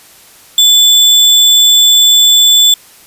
sine tone with sample-and-hold, 3482 Hz, A7, 19 cents flat, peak -3 dBFS, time 0.58-2.74 s, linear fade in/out 2 ms, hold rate 11025 Hz, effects white hiss -40 dBFS RMS until 3.06 s + resampled to 32000 Hz

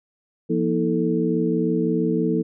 sine tone cluster, 172.2 / 238.2 / 321.5 / 440.8 Hz, F3 / A#3 / E4 / A4, -24 / +38 / -43 / +3 cents, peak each -24 dBFS, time 0.49-2.43 s, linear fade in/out 20 ms, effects none

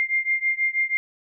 sine beating tone pair, 2106 / 2112.2 Hz, C7 / C7, +11 / +16 cents, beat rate 6.2 Hz, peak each -23 / -24 dBFS, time 0-0.97 s, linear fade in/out 0 ms, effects none

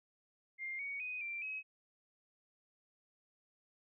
sine tone with pitch steps, 2111 / 2240 / 2498 / 2358 / 2550 Hz, C7 / C#7 / D#7 / D7 / D#7, +15 / +18 / +6 / +6 / +42 cents, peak -39 dBFS, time 0.58-1.63 s, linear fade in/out 50 ms, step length 210 ms, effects none

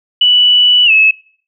sine tone with pitch glide, 2960 to 2592 Hz, F#7 to E7, 0 to -30 cents, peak -5 dBFS, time 0.21-1.11 s, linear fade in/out 5 ms, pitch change -230 cents, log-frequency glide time 0.85-0.91 s, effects noise-tail reverb RT60 0.5 s tail -21 dB re dry

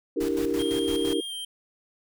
sine chord, E half-diminished seventh, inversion third, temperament equal, 293.7 / 329.6 / 392 / 466.2 Hz, D4 / E4 / G4 / Bb4, 0 / 0 / 0 / 0 cents, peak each -29 dBFS, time 0.16-1.21 s, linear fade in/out 10 ms
pink noise with tremolo, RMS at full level -37 dBFS, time 0.2-1.14 s, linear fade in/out 10 ms, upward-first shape square, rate 5.9 Hz, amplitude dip 70%
square tone with pitch glide, 3220 to 3150 Hz, G7 to G7, +46 to +8 cents, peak -33 dBFS, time 0.59-1.45 s, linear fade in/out 5 ms, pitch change -38 cents, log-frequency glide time 1.26-1.33 s
effects none

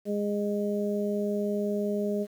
harmonic tone, 205.6 Hz, G#3, 17 cents flat, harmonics 1 / 2 / 3, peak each -29 / -30 / -33 dBFS, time 0.05-2.27 s, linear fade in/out 50 ms, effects 9-bit

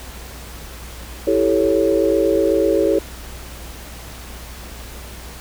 sine chord, A dominant seventh, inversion second, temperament equal, 329.6 / 392 / 440 / 554.4 Hz, E4 / G4 / A4 / C#5, 0 / 0 / 0 / 0 cents, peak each -19 dBFS, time 1.27-2.99 s, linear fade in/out 5 ms, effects added 60 Hz sine -35 dBFS peak until 5.4 s + pink hiss -37 dBFS RMS until 5.4 s

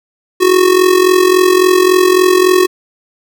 square tone with amplitude modulation, 367.7 Hz, F#4, 11 cents flat, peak -4 dBFS, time 0.4-2.67 s, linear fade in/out 20 ms, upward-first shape sine, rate 43.6 Hz, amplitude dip 70%, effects none

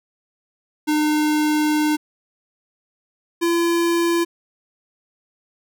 square tone pair in turn, 303.2 / 339.8 Hz, D#4 / F4, -45 / -47 cents, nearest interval major second, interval 198 cents, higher second, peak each -17 dBFS, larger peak neither, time 0.87-1.97 / 3.41-4.25 s, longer first, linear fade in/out 20 ms, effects none

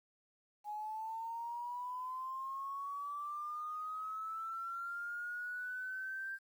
sine linear sweep, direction up, 830.6 to 1583 Hz, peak -39 dBFS, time 0.64-6.39 s, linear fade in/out 50 ms, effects 11-bit

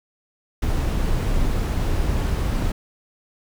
brown noise, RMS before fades -21 dBFS, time 0.62-2.72 s, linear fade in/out 5 ms, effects none

